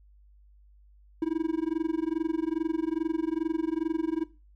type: tone with amplitude modulation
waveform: triangle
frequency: 321.9 Hz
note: E4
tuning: 41 cents flat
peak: -20 dBFS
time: 1.22-4.24 s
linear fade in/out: 2 ms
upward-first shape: sine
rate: 22.4 Hz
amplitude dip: 100%
effects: noise-tail reverb RT60 0.3 s tail -18 dB re dry + added 50 Hz sine -54 dBFS peak until 4.55 s